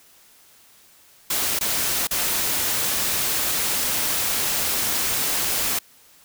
white noise with dropouts, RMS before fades -23 dBFS, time 1.3-5.79 s, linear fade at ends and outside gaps 5 ms, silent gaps 1.59-1.609 / 2.072-2.109 s, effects white hiss -53 dBFS RMS until 6.24 s

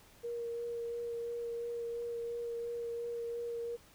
sine tone with vibrato, 470.2 Hz, A#4, 15 cents sharp, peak -36 dBFS, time 0.23-3.77 s, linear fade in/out 20 ms, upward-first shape sine, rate 2.9 Hz, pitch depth 12 cents each way, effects pink hiss -61 dBFS RMS until 3.94 s

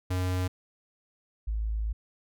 square / sine tone pair in turn, 91.6 / 54.06 Hz, F#2 / A1, -17 / -30 cents, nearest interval major sixth, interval 913 cents, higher first, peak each -27 dBFS, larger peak neither, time 0.1-0.48 / 1.47-1.93 s, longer second, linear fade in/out 10 ms, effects none

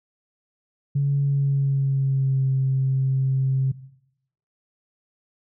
sine tone with pitch glide, 140.7 to 133.11 Hz, C#3 to C3, +26 to +30 cents, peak -17 dBFS, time 0.95-3.72 s, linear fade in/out 10 ms, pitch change -96 cents, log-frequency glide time 1.21-2.47 s, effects noise-tail reverb RT60 0.8 s tail -18 dB re dry + tanh soft clip ceiling -13 dBFS

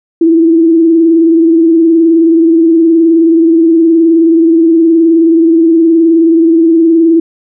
sine tone with vibrato, 329.1 Hz, E4, 3 cents flat, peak -3 dBFS, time 0.21-7.2 s, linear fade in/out 5 ms, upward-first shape sine, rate 19 Hz, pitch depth 45 cents each way, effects none

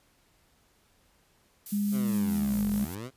violet noise with tremolo, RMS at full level -38 dBFS, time 1.66-2.95 s, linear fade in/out 2 ms, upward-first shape sine, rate 4.7 Hz, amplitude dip 30%
sine tone with pitch glide, 204.4 to 206.1 Hz, G#3 to G#3, -27 to -13 cents, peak -25 dBFS, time 1.72-2.85 s, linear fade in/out 10 ms, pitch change +14 cents, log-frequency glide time 1.93-2.65 s
15% pulse linear two-way sweep, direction down then up, 136.9 to 39.94 to 136.9 Hz, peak -30 dBFS, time 1.91-3.11 s, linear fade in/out 50 ms, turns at 2.71 s
effects pink hiss -66 dBFS RMS until 3.16 s + resampled to 32000 Hz

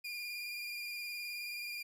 30% pulse tone with vibrato, 2414 Hz, D7, 47 cents sharp, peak -37 dBFS, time 0.04-1.83 s, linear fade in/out 10 ms, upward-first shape square, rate 19 Hz, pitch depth 21 cents each way, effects none

